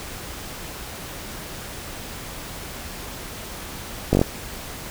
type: slowing click train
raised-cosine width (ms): 2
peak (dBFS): -3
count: 5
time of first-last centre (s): 4.13-4.215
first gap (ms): 20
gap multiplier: 1.04
effects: pink hiss -35 dBFS RMS until 4.9 s

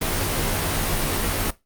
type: noise with comb filter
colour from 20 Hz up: pink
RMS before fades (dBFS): -23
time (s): 0.01-1.51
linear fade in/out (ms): 10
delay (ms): 16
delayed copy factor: -0.95
effects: noise-tail reverb RT60 0.2 s tail -18 dB re dry + Opus 32 kbps

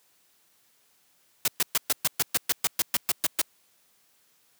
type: noise bursts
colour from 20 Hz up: white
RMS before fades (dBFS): -23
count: 14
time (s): 1.45-3.416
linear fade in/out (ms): 2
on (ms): 29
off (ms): 120
effects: white hiss -65 dBFS RMS until 4.59 s + high-pass 100 Hz 12 dB/octave

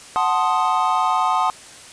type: chord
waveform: triangle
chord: F# diminished seventh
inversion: none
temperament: equal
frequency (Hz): 740 / 880 / 1046.5 / 1244.5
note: F#5 / A5 / C6 / Eb6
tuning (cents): 0 / 0 / 0 / 0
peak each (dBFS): -20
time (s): 0.16-1.5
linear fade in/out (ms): 0
effects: white hiss -41 dBFS RMS until 1.92 s + resampled to 22050 Hz

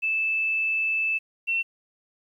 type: tone pair in turn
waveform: sine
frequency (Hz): 2630 / 2704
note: E7 / E7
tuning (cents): -5 / +43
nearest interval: unison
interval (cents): 48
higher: second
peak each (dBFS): -22 / -22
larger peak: neither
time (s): 0.02-1.19 / 1.47-1.63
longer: first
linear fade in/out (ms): 20
effects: 10-bit

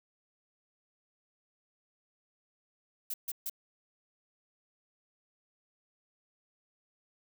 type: noise bursts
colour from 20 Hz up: violet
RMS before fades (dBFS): -36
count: 3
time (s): 3.1-3.497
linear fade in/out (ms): 5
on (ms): 39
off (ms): 140
effects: none

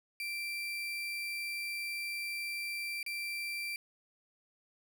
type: tone with dropouts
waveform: 35% pulse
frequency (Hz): 2351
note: D7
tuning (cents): +1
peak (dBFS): -34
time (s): 0.2-3.76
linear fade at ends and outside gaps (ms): 1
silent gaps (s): 3.029-3.063
effects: none

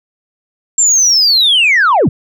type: linear sweep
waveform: sine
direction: down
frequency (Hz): 7450 to 87.31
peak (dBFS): -5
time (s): 0.78-2.09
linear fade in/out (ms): 5
effects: tanh soft clip ceiling -4 dBFS

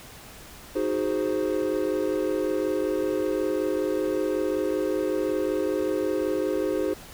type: chord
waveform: triangle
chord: Ab dominant seventh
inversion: second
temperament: equal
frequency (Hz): 311.1 / 370 / 415.3 / 523.3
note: Eb4 / Gb4 / Ab4 / C5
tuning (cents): 0 / 0 / 0 / 0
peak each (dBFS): -27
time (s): 0.75-6.94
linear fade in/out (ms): 10
effects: pink hiss -45 dBFS RMS until 7.13 s

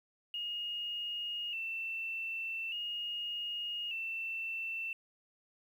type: tone with vibrato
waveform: triangle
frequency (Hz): 2768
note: F7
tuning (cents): -16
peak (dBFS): -32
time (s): 0.34-4.93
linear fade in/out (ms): 2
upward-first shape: square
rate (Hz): 0.42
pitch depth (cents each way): 57
effects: tanh soft clip ceiling -34 dBFS + 11-bit

